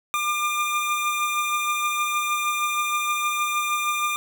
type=beating tone pair; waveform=25% pulse; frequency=1200 / 1206.4 Hz; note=D6 / D6; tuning=+37 / +46 cents; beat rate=6.4 Hz; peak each=-19 / -27 dBFS; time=0.14-4.16 s; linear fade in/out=0 ms; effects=none